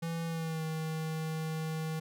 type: tone with pitch glide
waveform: square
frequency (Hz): 166 to 158.78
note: E3 to D#3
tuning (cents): +12 to +35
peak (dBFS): -34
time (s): 0.02-2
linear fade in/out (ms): 10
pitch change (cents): -77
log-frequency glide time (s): 0.26-0.63
effects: none